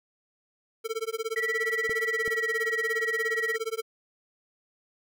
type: tone with tremolo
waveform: square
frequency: 448.3 Hz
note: A4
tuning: 32 cents sharp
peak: -27 dBFS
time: 0.84-3.82 s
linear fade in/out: 20 ms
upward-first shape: sine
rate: 17 Hz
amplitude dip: 100%
type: tone with pitch glide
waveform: sine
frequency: 1947 to 1914.7 Hz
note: B6 to A#6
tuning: -25 to +46 cents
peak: -27 dBFS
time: 1.36-3.56 s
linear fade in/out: 2 ms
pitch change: -29 cents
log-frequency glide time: 2.08-2.54 s
type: clicks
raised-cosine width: 2 ms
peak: -26 dBFS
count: 2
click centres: 1.895 / 2.278 s
effects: none